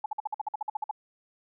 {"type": "tone bursts", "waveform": "sine", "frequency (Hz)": 851, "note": "G#5", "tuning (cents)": 42, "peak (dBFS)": -27, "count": 13, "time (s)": [0.04, 0.912], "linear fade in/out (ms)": 5, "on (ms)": 20, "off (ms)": 51, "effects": []}